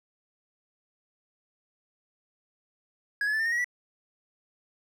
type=tone with pitch steps; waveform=triangle; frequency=1661.2 / 1706.9 / 1753.9 / 1802.2 / 1851.8 / 1902.7 / 1955.1 Hz; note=G#6 / G#6 / A6 / A6 / A#6 / A#6 / B6; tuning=0 / +47 / -6 / +41 / -12 / +35 / -18 cents; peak=-23 dBFS; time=3.21-3.644 s; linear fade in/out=2 ms; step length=62 ms; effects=none